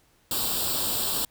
white noise with comb filter, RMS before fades -27 dBFS, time 0.31-1.25 s, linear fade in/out 2 ms, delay 0.24 ms, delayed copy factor +0.8, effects pink hiss -63 dBFS RMS until 1.3 s

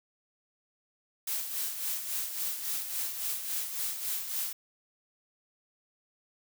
blue noise with tremolo, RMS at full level -32 dBFS, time 1.27-4.53 s, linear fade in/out 5 ms, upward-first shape sine, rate 3.6 Hz, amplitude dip 55%, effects none

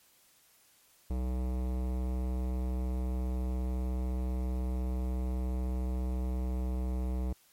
sine tone with hard clipping, 62.9 Hz, B1, 32 cents sharp, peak -32 dBFS, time 1.1-7.33 s, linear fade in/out 5 ms, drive 18 dB, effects white hiss -64 dBFS RMS until 7.52 s + MP3 64 kbps

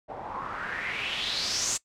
white noise with low-pass filter sweep, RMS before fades -32 dBFS, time 0.08-1.78 s, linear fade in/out 20 ms, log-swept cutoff 690 to 7500 Hz, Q 4.3, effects noise-tail reverb RT60 0.1 s tail -20 dB re dry

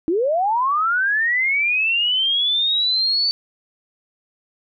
sine linear sweep, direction up, 305.8 to 4546 Hz, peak -16 dBFS, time 0.08-3.31 s, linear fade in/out 0 ms, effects none

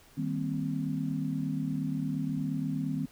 sine chord, C minor seventh, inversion first, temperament equal, 155.56 / 196 / 233.1 / 261.6 Hz, Eb3 / G3 / Bb3 / C4, 0 / 0 / 0 / 0 cents, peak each -33 / -37 / -38 / -33 dBFS, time 0.17-3.06 s, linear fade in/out 10 ms, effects pink hiss -58 dBFS RMS until 3.11 s

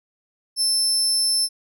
30% pulse tone, 5300 Hz, E8, 9 cents sharp, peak -14 dBFS, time 0.56-1.49 s, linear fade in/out 50 ms, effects none

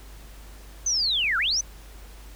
sine linear two-way sweep, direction down then up, 6272 to 1310 to 6272 Hz, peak -21 dBFS, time 0.86-1.61 s, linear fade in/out 5 ms, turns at 1.38 s, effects added 50 Hz sine -42 dBFS peak until 2.35 s + pink hiss -50 dBFS RMS until 2.35 s

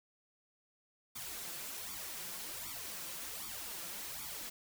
white noise with flanger, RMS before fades -44 dBFS, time 1.15-4.5 s, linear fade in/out 10 ms, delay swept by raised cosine 0.86 to 5.86 ms, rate 1.3 Hz, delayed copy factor +0.75, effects none

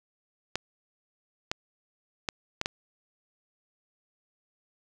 clicks, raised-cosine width 0.2 ms, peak -11 dBFS, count 5, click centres 0.556 / 1.515 / 2.288 / 2.614 / 2.659 s, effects none

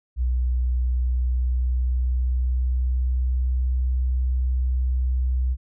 sine tone with pitch glide, 61.9 to 63.31 Hz, B1 to B1, +5 to +44 cents, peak -19 dBFS, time 0.16-5.57 s, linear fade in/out 50 ms, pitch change +39 cents, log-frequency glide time 0.83-3.88 s, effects none

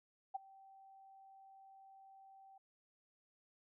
sine tone with ADSR envelope, 776 Hz, G5, 18 cents flat, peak -35 dBFS, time 0.34-2.58 s, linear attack 15 ms, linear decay 15 ms, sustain -23 dB, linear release 5 ms, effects none

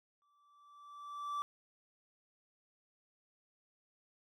triangle tone with exponential growth, 1163 Hz, D6, 17 cents flat, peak -32 dBFS, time 0.22-1.42 s, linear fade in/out 0 ms, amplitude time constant 260 ms, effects none

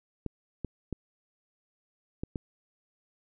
clicks, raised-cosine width 3 ms, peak -20 dBFS, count 5, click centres 0.263 / 0.647 / 0.927 / 2.235 / 2.358 s, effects none

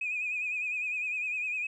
sine tone with vibrato, 2489 Hz, D#7, in tune, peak -29 dBFS, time 0.01-1.67 s, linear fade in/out 5 ms, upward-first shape sine, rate 9.9 Hz, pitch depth 60 cents each way, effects tanh soft clip ceiling -25 dBFS

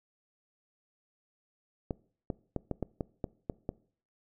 clicks, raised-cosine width 2 ms, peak -19 dBFS, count 9, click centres 1.908 / 2.302 / 2.563 / 2.713 / 2.827 / 3.008 / 3.242 / 3.498 / 3.691 s, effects noise-tail reverb RT60 0.5 s tail -22 dB re dry

